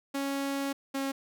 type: tone pair in turn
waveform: sawtooth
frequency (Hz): 276.7 / 272.6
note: C#4 / C#4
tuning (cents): -3 / -29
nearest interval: unison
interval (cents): 26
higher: first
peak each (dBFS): -26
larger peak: neither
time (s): 0.14-0.73 / 0.94-1.12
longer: first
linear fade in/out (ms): 10
effects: none